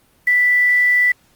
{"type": "tone with quantisation", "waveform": "sine", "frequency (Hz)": 1975.5, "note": "B6", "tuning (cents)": 0, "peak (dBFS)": -11, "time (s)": [0.27, 1.12], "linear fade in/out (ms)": 5, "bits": 6, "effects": ["pink hiss -56 dBFS RMS until 1.35 s", "Opus 32 kbps"]}